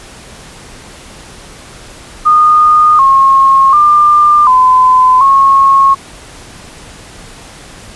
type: tone with pitch steps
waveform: sine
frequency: 1226 / 1081 / 1196 / 1019 / 1091 Hz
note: D#6 / C#6 / D6 / C6 / C#6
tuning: -26 / -44 / +31 / -46 / -28 cents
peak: -3 dBFS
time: 2.25-5.95 s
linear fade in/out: 20 ms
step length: 740 ms
effects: pink hiss -33 dBFS RMS until 7.95 s + resampled to 24000 Hz